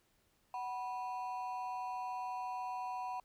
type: ring-modulated tone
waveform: triangle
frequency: 864 Hz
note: A5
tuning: 32 cents flat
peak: -33 dBFS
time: 0.54-3.2 s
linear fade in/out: 2 ms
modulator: 117 Hz
effects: pink hiss -74 dBFS RMS until 3.24 s